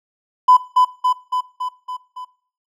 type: tone with echo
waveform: triangle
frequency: 1004 Hz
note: B5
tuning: 28 cents sharp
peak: -3 dBFS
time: 0.48-0.57 s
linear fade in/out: 10 ms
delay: 280 ms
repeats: 6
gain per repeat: -4 dB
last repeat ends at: 2.25 s
effects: noise-tail reverb RT60 0.5 s tail -22 dB re dry + tanh soft clip ceiling -3 dBFS